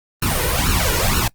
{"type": "noise with flanger", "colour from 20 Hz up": "pink", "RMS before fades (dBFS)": -18, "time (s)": [0.22, 1.28], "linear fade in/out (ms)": 5, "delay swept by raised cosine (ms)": [0.72, 2.12], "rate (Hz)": 2.1, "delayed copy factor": 0.8, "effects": ["noise-tail reverb RT60 0.1 s tail -24 dB re dry", "Opus 32 kbps"]}